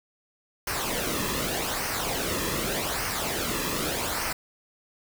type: noise with flanger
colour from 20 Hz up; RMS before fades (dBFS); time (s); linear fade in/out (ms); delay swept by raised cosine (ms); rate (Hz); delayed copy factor
pink; -29; 0.67-4.33; 5; 0.27 to 1.37; 0.84; -0.6
effects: none